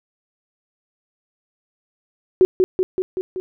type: tone with echo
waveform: sine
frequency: 371.4 Hz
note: F#4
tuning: 7 cents sharp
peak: -8 dBFS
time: 2.41-2.45 s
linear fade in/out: 0 ms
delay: 190 ms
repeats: 5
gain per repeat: -3 dB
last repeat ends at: 3.4 s
effects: none